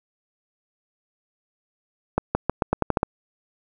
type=accelerating click train; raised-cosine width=1 ms; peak=-5 dBFS; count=9; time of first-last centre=2.18-3.031 s; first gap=170 ms; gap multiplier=0.86; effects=none